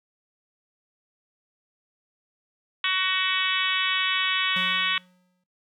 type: harmonic tone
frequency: 374.7 Hz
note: F#4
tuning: 22 cents sharp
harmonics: 3 / 4 / 5 / 6 / 7 / 8 / 9 / 10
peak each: -30 / -32 / -30 / -30 / -30 / -29 / -29 / -34 dBFS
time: 2.84-4.98 s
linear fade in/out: 2 ms
type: tone with exponential decay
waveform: square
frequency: 181.3 Hz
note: F#3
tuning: 35 cents flat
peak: -33 dBFS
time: 4.56-5.44 s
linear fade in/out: 5 ms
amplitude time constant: 190 ms
effects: noise-tail reverb RT60 0.3 s tail -26 dB re dry